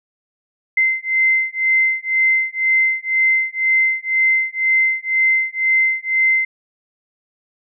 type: beating tone pair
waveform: sine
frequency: 2072 / 2074 Hz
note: C7 / C7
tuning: -17 / -16 cents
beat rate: 2 Hz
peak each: -17 dBFS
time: 0.77-6.45 s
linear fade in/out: 5 ms
effects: none